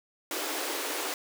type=high-pass noise; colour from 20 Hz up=pink; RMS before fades=-33 dBFS; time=0.31-1.14 s; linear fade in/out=2 ms; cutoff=280 Hz; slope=96 dB/octave; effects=none